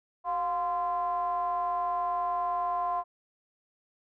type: ring-modulated tone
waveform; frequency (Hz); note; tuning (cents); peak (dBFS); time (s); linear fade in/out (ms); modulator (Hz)
triangle; 164.81; E3; 0; -22; 0.24-3.04; 50; 873
effects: none